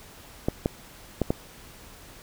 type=clicks; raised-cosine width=2 ms; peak=-9 dBFS; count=4; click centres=0.485 / 0.659 / 1.217 / 1.305 s; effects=pink hiss -48 dBFS RMS until 2.22 s